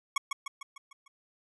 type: tone with echo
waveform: 25% pulse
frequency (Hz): 1108.7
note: C#6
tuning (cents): 0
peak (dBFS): -21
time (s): 0.16-0.18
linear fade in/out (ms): 5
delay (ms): 150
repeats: 6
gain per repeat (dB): -5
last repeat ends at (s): 1.08
effects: resampled to 24000 Hz